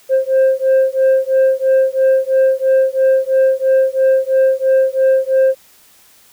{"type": "beating tone pair", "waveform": "sine", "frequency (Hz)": [527, 530], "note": ["C5", "C5"], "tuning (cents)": [12, 22], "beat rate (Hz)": 3, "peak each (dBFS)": -11, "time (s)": [0.09, 5.55], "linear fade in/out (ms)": 50, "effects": ["tanh soft clip ceiling -7 dBFS", "white hiss -48 dBFS RMS until 6.32 s"]}